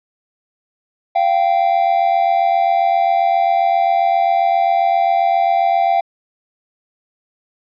triangle tone pair together, 691 / 778.5 Hz, F5 / G5, -19 / -12 cents, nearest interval major second, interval 207 cents, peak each -13 dBFS, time 1.15-6.01 s, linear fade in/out 10 ms, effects resampled to 11025 Hz

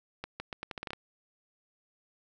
accelerating click train, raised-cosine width 0.3 ms, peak -21 dBFS, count 10, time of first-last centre 0.24-0.933 s, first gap 160 ms, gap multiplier 0.8, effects none

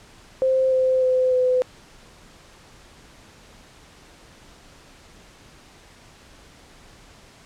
sine tone with pitch steps, 523.3 / 517.6 / 511.9 / 506.4 Hz, C5 / C5 / C5 / B4, 0 / -19 / -38 / +43 cents, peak -16 dBFS, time 0.42-1.62 s, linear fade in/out 0 ms, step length 300 ms, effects pink hiss -49 dBFS RMS until 7.45 s + low-pass 8000 Hz 12 dB/octave

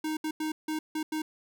square tone bursts at uneven times, 311.1 Hz, D#4, in tune, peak -30 dBFS, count 6, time 0.04-0.17 / 0.24-0.31 / 0.4-0.52 / 0.68-0.79 / 0.95-1.03 / 1.12-1.22 s, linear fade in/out 5 ms, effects none

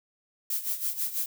violet noise with tremolo, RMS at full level -28 dBFS, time 0.5-1.26 s, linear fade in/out 2 ms, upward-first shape sine, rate 6.1 Hz, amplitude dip 75%, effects none

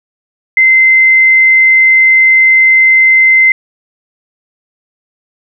sine tone, 2070 Hz, C7, 19 cents flat, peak -3 dBFS, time 0.57-3.52 s, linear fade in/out 2 ms, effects none

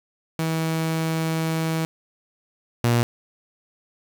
sawtooth tone pair in turn, 161.5 / 118.96 Hz, E3 / A#2, -35 / +36 cents, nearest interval perfect fourth, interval 529 cents, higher first, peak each -18 / -13 dBFS, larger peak second, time 0.39-1.85 / 2.84-3.03 s, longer first, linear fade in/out 0 ms, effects 7-bit

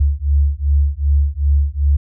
sine beating tone pair, 70.2 / 72.8 Hz, C#2 / D2, +22 / -15 cents, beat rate 2.6 Hz, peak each -15 dBFS, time 0-1.97 s, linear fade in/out 10 ms, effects none

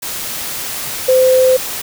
sine tone in noise, 515 Hz, C5, 28 cents flat, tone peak -7 dBFS, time 1.08-1.57 s, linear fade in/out 10 ms, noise white, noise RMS -23 dBFS, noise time 0.02-1.82 s, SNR +13 dB, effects none

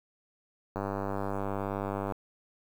click train, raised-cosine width 1 ms, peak -19 dBFS, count 136, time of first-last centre 0.76-2.122 s, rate 99.1 Hz, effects 8-bit

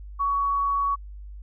sine tone, 1123 Hz, C#6, 22 cents sharp, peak -21 dBFS, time 0.19-0.96 s, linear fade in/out 20 ms, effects added 50 Hz sine -37 dBFS peak until 1.42 s

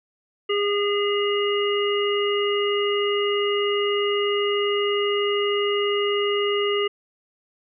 harmonic tone, 408.4 Hz, G#4, 29 cents flat, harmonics 1 / 3 / 5 / 7, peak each -21 / -29 / -31 / -27 dBFS, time 0.49-6.88 s, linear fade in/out 10 ms, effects none

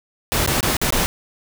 pink noise with dropouts, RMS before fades -19 dBFS, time 0.32-1.06 s, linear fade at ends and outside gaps 0 ms, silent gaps 0.462-0.475 / 0.607-0.629 / 0.768-0.815 / 0.905-0.924 s, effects none

